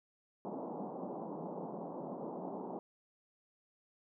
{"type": "band-pass noise", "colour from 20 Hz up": "pink", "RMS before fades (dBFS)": -43, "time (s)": [0.45, 2.79], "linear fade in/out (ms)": 0, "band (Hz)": [170, 960], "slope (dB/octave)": 48, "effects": []}